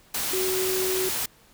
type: tone in noise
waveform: sine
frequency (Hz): 374.1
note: F#4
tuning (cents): +19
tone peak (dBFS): -25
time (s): 0.33-1.09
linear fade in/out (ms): 5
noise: white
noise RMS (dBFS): -28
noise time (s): 0.14-1.26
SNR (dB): 0
effects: pink hiss -56 dBFS RMS until 1.53 s